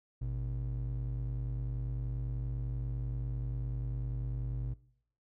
triangle ring-modulated tone, 88.7 Hz, F2, 27 cents sharp, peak -28 dBFS, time 0.21-4.74 s, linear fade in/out 10 ms, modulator 35.1 Hz, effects noise-tail reverb RT60 0.7 s tail -22 dB re dry

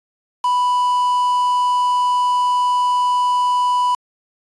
triangle tone with quantisation, 989 Hz, B5, 2 cents sharp, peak -12 dBFS, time 0.44-3.95 s, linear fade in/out 5 ms, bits 5, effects resampled to 22050 Hz

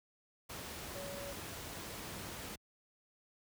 sine tone in noise, 563 Hz, C#5, 27 cents sharp, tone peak -45 dBFS, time 0.95-1.33 s, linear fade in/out 10 ms, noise pink, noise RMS -45 dBFS, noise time 0.49-2.56 s, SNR -3 dB, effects high-pass 60 Hz 12 dB/octave

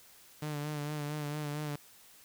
sawtooth tone with vibrato, 148.7 Hz, D3, 22 cents sharp, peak -31 dBFS, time 0.42-1.76 s, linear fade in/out 5 ms, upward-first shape sine, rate 4.4 Hz, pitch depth 39 cents each way, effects white hiss -58 dBFS RMS until 2.24 s

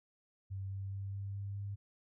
sine tone with pitch steps, 96.8 / 97.53 / 98.26 / 99.01 / 99.75 / 100.5 Hz, G2 / G2 / G2 / G2 / G2 / G2, -21 / -8 / +5 / +18 / +31 / +44 cents, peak -38 dBFS, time 0.5-1.76 s, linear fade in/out 20 ms, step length 210 ms, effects none

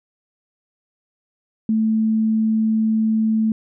sine tone, 220 Hz, A3, in tune, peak -15 dBFS, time 1.69-3.52 s, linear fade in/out 2 ms, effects none

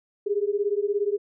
sine beating tone pair, 400 / 417 Hz, G4 / G#4, +35 / +7 cents, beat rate 17 Hz, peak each -25 dBFS, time 0.26-1.18 s, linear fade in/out 10 ms, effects none

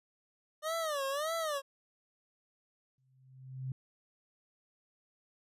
25% pulse tone with vibrato, 599 Hz, D5, 34 cents sharp, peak -29 dBFS, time 0.62-1.62 s, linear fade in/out 50 ms, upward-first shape sine, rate 1.7 Hz, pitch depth 180 cents each way
sine tone with exponential growth, 130.81 Hz, C3, in tune, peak -33 dBFS, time 2.98-3.72 s, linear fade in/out 2 ms, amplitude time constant 160 ms
effects resampled to 32000 Hz

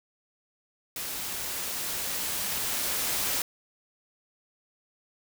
white noise with level ramp, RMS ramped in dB -35 to -28 dBFS, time 0.96-3.42 s, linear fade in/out 2 ms, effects none

